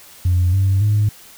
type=tone with pitch steps; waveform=sine; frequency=89.2 / 96.71 / 104.86 Hz; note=F2 / G2 / G#2; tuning=+37 / -23 / +17 cents; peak=-11 dBFS; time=0.25-1.09 s; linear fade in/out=5 ms; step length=280 ms; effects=tanh soft clip ceiling -9 dBFS + white hiss -43 dBFS RMS until 1.37 s